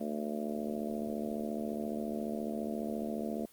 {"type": "harmonic tone", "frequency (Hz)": 74.5, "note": "D2", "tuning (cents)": 25, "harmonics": [3, 4, 5, 6, 7, 8, 9], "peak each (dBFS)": [-36, -43, -42, -44, -45, -44, -42], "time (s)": [0, 3.46], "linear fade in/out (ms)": 10, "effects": ["white hiss -60 dBFS RMS until 3.52 s", "Opus 24 kbps"]}